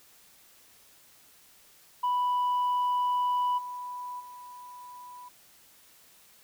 sine tone with level steps, 987.8 Hz, B5, in tune, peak -22 / -35 / -43 dBFS, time 2.03-5.29 s, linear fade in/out 10 ms, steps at 3.57 / 4.19 s, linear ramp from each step 20 ms, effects tanh soft clip ceiling -23 dBFS + white hiss -58 dBFS RMS until 6.43 s

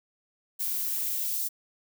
violet noise with high-pass filter sweep, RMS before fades -30 dBFS, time 0.59-1.49 s, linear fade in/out 20 ms, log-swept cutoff 310 to 5100 Hz, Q 0.96, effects none

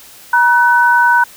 sine tone pair together, 954 / 1504.4 Hz, A#5 / F#6, +40 / +28 cents, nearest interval minor sixth, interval 788 cents, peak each -10 dBFS, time 0.33-1.24 s, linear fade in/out 5 ms, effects white hiss -39 dBFS RMS until 1.36 s

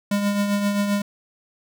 square tone with tremolo, 203.1 Hz, G#3, 38 cents flat, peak -18 dBFS, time 0.11-1.02 s, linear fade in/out 5 ms, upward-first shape triangle, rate 7.6 Hz, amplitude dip 50%, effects none

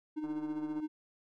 triangle tone with tremolo, 306.9 Hz, D#4, 24 cents flat, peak -30 dBFS, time 0.16-0.88 s, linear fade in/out 20 ms, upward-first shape sine, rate 15 Hz, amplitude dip 60%
click train, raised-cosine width 1 ms, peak -38 dBFS, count 85, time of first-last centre 0.24-0.8 s, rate 150 Hz
effects none

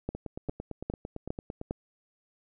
two click trains, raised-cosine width 2 ms, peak -18 / -23 dBFS, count 5 / 14, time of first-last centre 0.09-1.709 / 0.15-1.614 s, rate 2.47 / 8.88 Hz, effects none

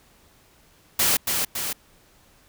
white noise with echo, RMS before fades -20 dBFS, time 0.99-1.17 s, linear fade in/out 5 ms, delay 280 ms, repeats 2, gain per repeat -4 dB, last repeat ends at 1.73 s, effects pink hiss -57 dBFS RMS until 2.48 s

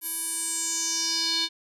square tone with band-pass filter sweep, 329.6 Hz, E4, in tune, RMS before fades -28 dBFS, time 0.01-1.49 s, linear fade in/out 50 ms, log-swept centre 12000 to 3900 Hz, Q 4.8, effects none

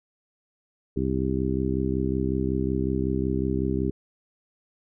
harmonic tone, 65.41 Hz, C2, in tune, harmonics 1 / 2 / 3 / 4 / 5 / 6, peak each -30 / -30 / -30 / -30 / -30 / -30 dBFS, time 0.96-3.91 s, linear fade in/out 10 ms, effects none

